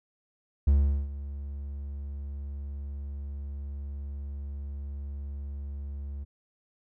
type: tone with ADSR envelope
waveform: triangle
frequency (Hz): 70.4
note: C#2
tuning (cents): +27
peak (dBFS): -15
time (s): 0.67-6.25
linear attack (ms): 7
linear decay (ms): 400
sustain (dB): -17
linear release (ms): 22
effects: none